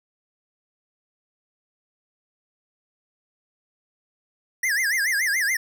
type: tone with vibrato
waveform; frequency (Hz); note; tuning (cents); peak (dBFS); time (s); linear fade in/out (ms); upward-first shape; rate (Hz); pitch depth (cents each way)
square; 1841; A#6; -22; -21; 4.63-5.57; 5; sine; 7; 240
effects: none